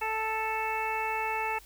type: harmonic tone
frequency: 440 Hz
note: A4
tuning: in tune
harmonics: 1 / 2 / 3 / 4 / 5 / 6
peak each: -38 / -31 / -39 / -40 / -37 / -36 dBFS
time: 0.01-1.59 s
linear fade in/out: 10 ms
effects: added 50 Hz sine -55 dBFS peak until 1.65 s + white hiss -55 dBFS RMS until 1.65 s